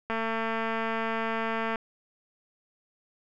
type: click train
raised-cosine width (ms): 0.5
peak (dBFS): -16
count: 374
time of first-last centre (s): 0.1-1.758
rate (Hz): 225
effects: none